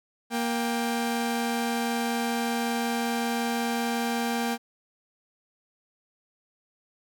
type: tone pair together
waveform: sawtooth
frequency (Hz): 234.6 / 789.1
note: A#3 / G5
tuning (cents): +11 / +11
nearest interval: octave + major sixth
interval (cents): 2100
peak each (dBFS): -23 / -27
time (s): 0.3-4.58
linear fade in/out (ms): 50
effects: none